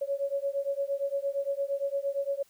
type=beating tone pair; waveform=sine; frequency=553 / 561.7 Hz; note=C#5 / C#5; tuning=-4 / +23 cents; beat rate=8.7 Hz; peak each=-31 dBFS; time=0.01-2.43 s; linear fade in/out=10 ms; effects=white hiss -64 dBFS RMS until 2.49 s